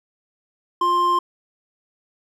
triangle tone pair together, 351.1 / 1052.1 Hz, F4 / C6, +9 / +9 cents, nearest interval octave + perfect fifth, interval 1900 cents, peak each -25 / -14 dBFS, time 0.81-1.19 s, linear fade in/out 5 ms, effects none

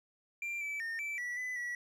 triangle tone with pitch steps, 2371 / 2310 / 1827 / 2324 / 1949 / 2003 / 1939 Hz, D7 / D7 / A#6 / D7 / B6 / B6 / B6, +16 / -29 / -35 / -19 / -23 / +24 / -32 cents, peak -34 dBFS, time 0.42-1.75 s, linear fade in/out 2 ms, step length 190 ms, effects none

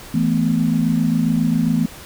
sine chord, E suspended fourth, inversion none, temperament just, 164.81 / 219.8 / 247.2 Hz, E3 / A3 / B3, 0 / -2 / +2 cents, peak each -19 dBFS, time 0.14-1.86 s, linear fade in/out 5 ms, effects pink hiss -38 dBFS RMS until 2.05 s

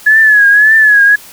sine tone with vibrato, 1700 Hz, G#6, 40 cents sharp, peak -3 dBFS, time 0.06-1.16 s, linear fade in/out 10 ms, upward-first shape triangle, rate 1.8 Hz, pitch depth 89 cents each way, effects white hiss -35 dBFS RMS until 1.32 s

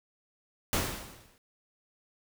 pink noise with exponential decay, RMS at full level -26 dBFS, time 0.73-1.38 s, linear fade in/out 1 ms, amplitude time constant 140 ms, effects none

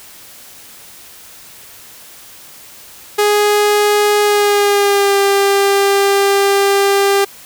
sawtooth tone with pitch glide, 415.3 to 397.5 Hz, G#4 to G4, 0 to +24 cents, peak -6 dBFS, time 3.18-7.25 s, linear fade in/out 10 ms, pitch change -76 cents, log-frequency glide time 4.22-5.18 s, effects white hiss -38 dBFS RMS until 7.45 s

